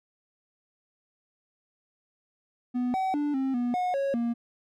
triangle tone with pitch steps, 247.5 / 759 / 292.9 / 266.4 / 243.1 / 726 / 551 / 235.2 Hz, B3 / F#5 / D4 / C4 / B3 / F#5 / C#5 / A#3, +4 / +44 / -5 / +31 / -27 / -33 / -11 / +16 cents, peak -23 dBFS, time 2.74-4.34 s, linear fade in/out 20 ms, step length 200 ms, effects none

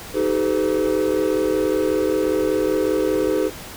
triangle tone cluster, 313.5 / 385.1 / 430.3 / 507 Hz, D#4 / G4 / A4 / B4, +13 / -31 / -39 / +45 cents, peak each -21 dBFS, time 0.13-3.51 s, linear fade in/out 50 ms, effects pink hiss -36 dBFS RMS until 3.76 s

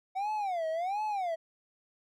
triangle tone with vibrato, 740 Hz, F#5, in tune, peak -28 dBFS, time 0.15-1.36 s, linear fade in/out 20 ms, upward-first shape sine, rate 1.4 Hz, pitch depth 260 cents each way, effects none

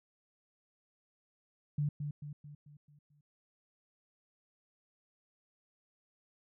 sine tone with echo, 146.7 Hz, D3, 2 cents flat, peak -29 dBFS, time 1.78-1.89 s, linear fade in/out 5 ms, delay 220 ms, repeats 6, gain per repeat -6 dB, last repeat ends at 3.21 s, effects none

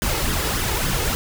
pink noise with flanger, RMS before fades -22 dBFS, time 0.02-1.15 s, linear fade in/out 0 ms, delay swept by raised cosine 0.59 to 2.39 ms, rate 3.5 Hz, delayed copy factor +0.6, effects none

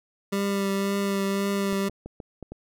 25% pulse tone with vibrato, 197.9 Hz, G3, 17 cents sharp, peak -20 dBFS, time 0.32-1.89 s, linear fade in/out 10 ms, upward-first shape triangle, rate 1.9 Hz, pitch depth 19 cents each way
clicks, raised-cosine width 2 ms, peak -24 dBFS, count 6, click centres 1.728 / 1.896 / 2.06 / 2.202 / 2.427 / 2.52 s
effects none

